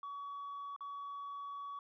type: tone with dropouts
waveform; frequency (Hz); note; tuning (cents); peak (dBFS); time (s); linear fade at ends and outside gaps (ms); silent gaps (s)
sine; 1131; C#6; +34; -40; 0.03-1.79; 2; 0.763-0.807
effects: tanh soft clip ceiling -40 dBFS